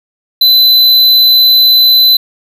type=tone; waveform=square; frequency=4021 Hz; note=B7; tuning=30 cents sharp; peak=-4 dBFS; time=0.41-2.17 s; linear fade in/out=5 ms; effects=none